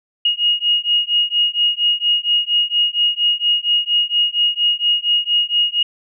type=beating tone pair; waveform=sine; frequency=2870 / 2874.3 Hz; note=F7 / F7; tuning=+47 / +49 cents; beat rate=4.3 Hz; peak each=-17 dBFS; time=0.25-5.83 s; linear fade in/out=5 ms; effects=none